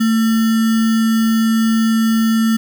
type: tone with sample-and-hold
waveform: sine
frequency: 223.9 Hz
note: A3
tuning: 30 cents sharp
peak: -11 dBFS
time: 0-2.57 s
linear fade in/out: 10 ms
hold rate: 1575 Hz
effects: none